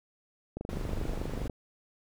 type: click train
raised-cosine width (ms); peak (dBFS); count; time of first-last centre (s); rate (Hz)
2; -23; 24; 0.57-1.497; 24.8
type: noise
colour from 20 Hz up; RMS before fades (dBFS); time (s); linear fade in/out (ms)
brown; -35; 0.69-1.48; 5
effects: none